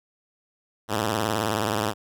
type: tone with vibrato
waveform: 5% pulse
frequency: 107.1 Hz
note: A2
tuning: 46 cents flat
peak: -12 dBFS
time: 0.88-1.94 s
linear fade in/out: 50 ms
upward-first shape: sine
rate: 19 Hz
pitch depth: 150 cents each way
effects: none